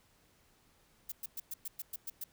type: noise bursts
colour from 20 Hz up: violet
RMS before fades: -40 dBFS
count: 9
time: 1.09-2.24 s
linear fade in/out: 5 ms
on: 30 ms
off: 110 ms
effects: pink hiss -68 dBFS RMS until 2.32 s